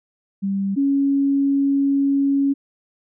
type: tone pair in turn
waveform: sine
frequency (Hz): 196.3 / 277.6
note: G3 / C#4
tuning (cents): +3 / +3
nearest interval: tritone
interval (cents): 600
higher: second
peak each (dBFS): -19 / -15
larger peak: second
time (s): 0.42-0.76 / 0.76-2.54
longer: second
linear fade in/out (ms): 20
effects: none